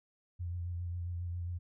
sine tone with vibrato, 87.31 Hz, F2, in tune, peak -35 dBFS, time 0.39-1.59 s, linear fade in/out 20 ms, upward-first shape sine, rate 7.4 Hz, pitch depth 31 cents each way, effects none

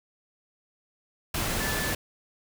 sine tone in noise, 1742 Hz, A6, 18 cents flat, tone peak -33 dBFS, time 1.6-1.93 s, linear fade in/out 5 ms, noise pink, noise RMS -29 dBFS, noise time 1.34-1.95 s, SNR -7 dB, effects none

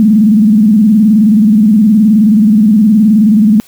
sine tone with vibrato, 213.3 Hz, G#3, 46 cents sharp, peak -3 dBFS, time 0-3.6 s, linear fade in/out 0 ms, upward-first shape square, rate 19 Hz, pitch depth 97 cents each way, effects white hiss -42 dBFS RMS until 3.67 s

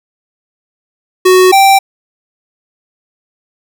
square tone pair in turn, 370 / 781.7 Hz, F#4 / G5, 0 / -5 cents, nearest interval octave + minor second, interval 1295 cents, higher second, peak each -4 dBFS, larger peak neither, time 1.25-1.52 / 1.52-1.79 s, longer neither, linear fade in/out 10 ms, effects none

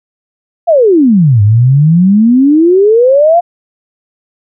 sine exponential two-way sweep, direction down then up, 715 to 100 to 715 Hz, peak -3 dBFS, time 0.67-3.41 s, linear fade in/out 20 ms, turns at 1.42 s, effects none

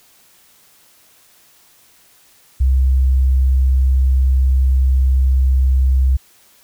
sine tone, 65.41 Hz, C2, in tune, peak -10 dBFS, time 2.6-6.17 s, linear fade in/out 10 ms, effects white hiss -51 dBFS RMS until 6.63 s

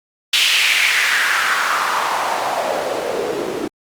white noise with band-pass filter sweep, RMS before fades -18 dBFS, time 0.33-3.68 s, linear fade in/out 5 ms, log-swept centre 3100 to 340 Hz, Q 3, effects Opus 48 kbps

